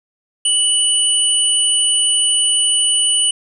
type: tone pair together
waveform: sine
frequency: 2960 / 9314 Hz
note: F#7 / D9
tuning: 0 / -15 cents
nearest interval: octave + minor sixth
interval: 1985 cents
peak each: -15 dBFS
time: 0.45-3.31 s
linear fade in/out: 5 ms
effects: none